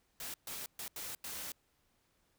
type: noise bursts at uneven times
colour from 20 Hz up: white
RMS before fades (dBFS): -43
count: 5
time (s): 0.2-0.34 / 0.47-0.66 / 0.79-0.88 / 0.96-1.15 / 1.24-1.52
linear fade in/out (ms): 2
effects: pink hiss -75 dBFS RMS until 2.38 s